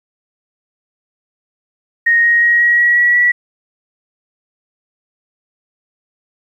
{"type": "tone with pitch steps", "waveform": "sine", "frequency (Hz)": [1864.7, 1877.7, 1890.7, 1903.9, 1917.1, 1930.5, 1943.9], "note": ["A#6", "A#6", "A#6", "A#6", "A#6", "B6", "B6"], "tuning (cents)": [0, 12, 24, 36, 48, -40, -28], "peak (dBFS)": -8, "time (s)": [2.06, 3.32], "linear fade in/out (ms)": 10, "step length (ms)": 180, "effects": ["8-bit"]}